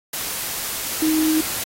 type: tone in noise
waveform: sine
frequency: 313.4 Hz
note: D#4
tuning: 13 cents sharp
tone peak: -16 dBFS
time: 1.02-1.41 s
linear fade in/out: 5 ms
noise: white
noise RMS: -26 dBFS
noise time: 0.13-1.64 s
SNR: +7 dB
effects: AAC 48 kbps